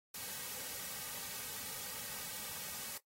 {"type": "noise with comb filter", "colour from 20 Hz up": "white", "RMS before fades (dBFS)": -44, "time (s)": [0.14, 2.98], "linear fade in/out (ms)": 5, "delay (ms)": 2.9, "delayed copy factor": -0.55, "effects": ["noise-tail reverb RT60 0.1 s tail -18 dB re dry", "AAC 48 kbps"]}